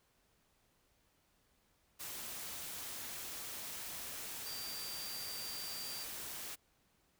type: tone in noise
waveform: sine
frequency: 4699 Hz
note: D8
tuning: in tune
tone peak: -45 dBFS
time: 4.45-6.05 s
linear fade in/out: 20 ms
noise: white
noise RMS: -45 dBFS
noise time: 1.99-6.56 s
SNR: -3 dB
effects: pink hiss -74 dBFS RMS until 7.19 s